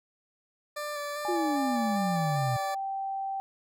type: tone with vibrato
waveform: 20% pulse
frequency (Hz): 587.3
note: D5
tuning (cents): 0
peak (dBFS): -28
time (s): 0.76-2.75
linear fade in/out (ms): 10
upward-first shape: square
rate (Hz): 2.5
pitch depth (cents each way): 16
type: tone with pitch glide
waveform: sine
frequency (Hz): 830.6 to 779.5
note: G#5 to G5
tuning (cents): 0 to -10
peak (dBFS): -30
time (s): 1.25-3.4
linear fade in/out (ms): 0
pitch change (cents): -110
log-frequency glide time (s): 1.38-2.57
type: exponential sweep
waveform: sine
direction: down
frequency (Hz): 362.9 to 120.2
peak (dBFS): -27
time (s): 1.28-2.57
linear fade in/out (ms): 10
effects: none